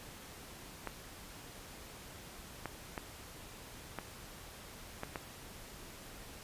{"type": "clicks", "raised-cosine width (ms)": 0.5, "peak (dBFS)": -23, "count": 6, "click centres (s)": [0.873, 2.657, 2.978, 3.987, 5.034, 5.158], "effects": ["pink hiss -51 dBFS RMS until 6.43 s", "resampled to 32000 Hz"]}